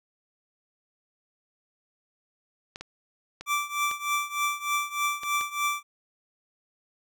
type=clicks; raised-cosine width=0.2 ms; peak=-21 dBFS; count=6; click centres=2.759 / 2.81 / 3.41 / 3.913 / 5.234 / 5.411 s
type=tone with tremolo; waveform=25% pulse; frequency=1169 Hz; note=D6; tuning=8 cents flat; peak=-19 dBFS; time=3.46-5.83 s; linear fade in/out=50 ms; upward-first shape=triangle; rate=3.3 Hz; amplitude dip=90%
effects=none